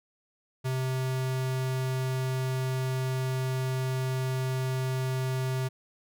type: tone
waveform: square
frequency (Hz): 130.2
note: C3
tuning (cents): -8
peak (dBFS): -28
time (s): 0.64-5.69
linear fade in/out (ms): 20
effects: none